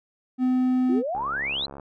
triangle tone, 254.5 Hz, C4, 48 cents flat, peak -17 dBFS, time 0.38-1.03 s, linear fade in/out 50 ms
sine exponential sweep, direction up, 319.9 to 4186 Hz, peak -25 dBFS, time 0.89-1.66 s, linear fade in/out 5 ms
click train, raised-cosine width 1 ms, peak -25 dBFS, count 46, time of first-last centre 1.15-1.797 s, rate 69.5 Hz
effects none

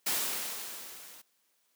white noise with level ramp, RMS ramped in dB -29 to -52 dBFS, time 0.06-1.22 s, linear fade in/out 10 ms, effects white hiss -73 dBFS RMS until 1.75 s + high-pass 200 Hz 12 dB/octave

